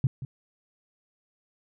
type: tone with echo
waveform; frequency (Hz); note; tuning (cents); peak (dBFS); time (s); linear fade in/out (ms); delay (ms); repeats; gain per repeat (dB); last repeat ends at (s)
sine; 130.8; C3; 0; -18; 0.04-0.07; 2; 180; 1; -14; 0.25
effects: none